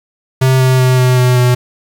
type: tone with pitch steps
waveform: square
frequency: 130.81 / 129.46 / 128.12 / 126.79 / 125.48 / 124.18 Hz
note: C3 / C3 / C3 / B2 / B2 / B2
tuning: 0 / -18 / -36 / +46 / +28 / +10 cents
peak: -8 dBFS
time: 0.41-1.55 s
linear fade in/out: 10 ms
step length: 190 ms
effects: 7-bit